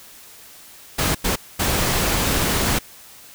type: noise bursts at uneven times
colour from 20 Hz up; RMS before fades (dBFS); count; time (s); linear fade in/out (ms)
pink; -20; 3; 0.98-1.15 / 1.24-1.36 / 1.59-2.79; 10
effects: white hiss -44 dBFS RMS until 3.34 s